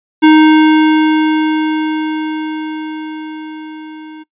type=tone with level ramp; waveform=square; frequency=311.1 Hz; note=D#4; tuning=in tune; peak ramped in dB=-3 to -30 dBFS; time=0.22-4.24 s; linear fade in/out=20 ms; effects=noise-tail reverb RT60 0.1 s tail -22 dB re dry + resampled to 8000 Hz